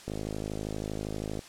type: click train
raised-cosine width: 2 ms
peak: -21 dBFS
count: 70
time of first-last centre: 0.08-1.392 s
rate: 52.6 Hz
effects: white hiss -49 dBFS RMS until 1.48 s + low-pass 8000 Hz 12 dB/octave